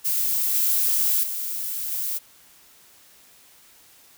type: noise with level steps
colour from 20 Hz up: violet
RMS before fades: -23 / -21 / -29 / -27 dBFS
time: 0.04-2.19 s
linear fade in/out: 20 ms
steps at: 0.54 / 1.23 / 1.91 s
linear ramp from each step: 5 ms
effects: white hiss -53 dBFS RMS until 4.17 s